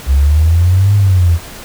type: exponential two-way sweep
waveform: sine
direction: up then down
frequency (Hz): 65.41 to 103 to 81.6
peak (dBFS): -6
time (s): 0.06-1.39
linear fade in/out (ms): 50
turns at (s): 0.95
effects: pink hiss -31 dBFS RMS until 1.64 s